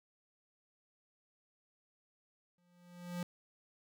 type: tone with exponential growth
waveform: square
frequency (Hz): 176.1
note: F3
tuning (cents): +15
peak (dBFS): -36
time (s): 2.58-3.23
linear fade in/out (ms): 2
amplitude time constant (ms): 140
effects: none